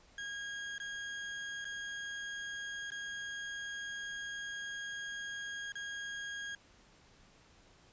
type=tone with dropouts; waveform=35% pulse; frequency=1634 Hz; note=G#6; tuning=29 cents flat; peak=-38 dBFS; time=0.18-6.55 s; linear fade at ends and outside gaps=2 ms; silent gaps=0.781-0.8 / 1.645-1.652 / 2.904-2.918 / 5.721-5.754 s; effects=pink hiss -63 dBFS RMS until 7.92 s + resampled to 16000 Hz